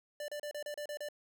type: tone bursts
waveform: square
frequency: 590 Hz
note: D5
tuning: 8 cents sharp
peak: -39 dBFS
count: 8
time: 0.2-1.087 s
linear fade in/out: 2 ms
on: 82 ms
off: 33 ms
effects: none